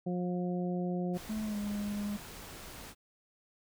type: harmonic tone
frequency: 178.6 Hz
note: F3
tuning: 39 cents sharp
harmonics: 1 / 2 / 3 / 4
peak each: -32 / -38 / -42 / -44 dBFS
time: 0.06-1.18 s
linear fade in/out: 10 ms
type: noise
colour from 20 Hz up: pink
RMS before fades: -47 dBFS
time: 1.13-2.95 s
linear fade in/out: 50 ms
type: tone with pitch glide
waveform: triangle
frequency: 216.4 to 205.8 Hz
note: A3 to G#3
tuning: -29 to -16 cents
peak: -31 dBFS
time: 1.29-2.17 s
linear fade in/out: 10 ms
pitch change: -87 cents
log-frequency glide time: 1.44-1.58 s
effects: none